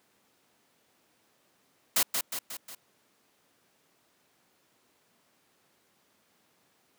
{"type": "noise with echo", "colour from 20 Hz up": "white", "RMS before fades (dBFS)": -24, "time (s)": [1.96, 2.03], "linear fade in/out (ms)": 5, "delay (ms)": 180, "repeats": 4, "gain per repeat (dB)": -5, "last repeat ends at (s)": 2.75, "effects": ["pink hiss -68 dBFS RMS until 6.98 s", "high-pass 200 Hz 12 dB/octave"]}